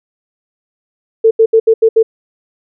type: tone bursts at uneven times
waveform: sine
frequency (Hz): 447.6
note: A4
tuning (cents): +30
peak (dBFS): -4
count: 6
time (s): 1.24-1.31 / 1.39-1.46 / 1.53-1.6 / 1.67-1.74 / 1.82-1.89 / 1.96-2.03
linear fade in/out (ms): 10
effects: none